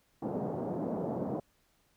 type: band-pass noise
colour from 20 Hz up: pink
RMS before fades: -35 dBFS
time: 0.22-1.4 s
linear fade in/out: 5 ms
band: 150 to 740 Hz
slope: 24 dB/octave
effects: pink hiss -71 dBFS RMS until 1.96 s